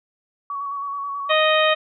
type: tone with vibrato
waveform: sine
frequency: 1125 Hz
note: C#6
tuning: 25 cents sharp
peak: -25 dBFS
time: 0.5-1.32 s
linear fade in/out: 2 ms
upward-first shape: square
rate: 9.3 Hz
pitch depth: 20 cents each way
type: harmonic tone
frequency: 622.3 Hz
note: D#5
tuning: in tune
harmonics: 1 / 2 / 3 / 4 / 5 / 6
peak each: -18 / -21 / -23 / -24 / -25 / -26 dBFS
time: 1.29-1.75 s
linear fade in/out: 20 ms
effects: none